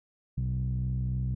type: tone with low-pass filter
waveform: sawtooth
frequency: 63.5 Hz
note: B1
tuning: 49 cents sharp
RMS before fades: -30 dBFS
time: 0.37-1.35 s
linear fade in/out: 10 ms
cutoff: 150 Hz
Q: 8.1
effects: none